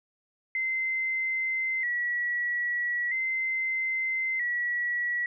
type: tone with vibrato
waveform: sine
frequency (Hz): 2000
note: B6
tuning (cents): +21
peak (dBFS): -26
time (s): 0.55-5.26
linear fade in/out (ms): 2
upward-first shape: square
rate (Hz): 0.39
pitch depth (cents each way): 60
effects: none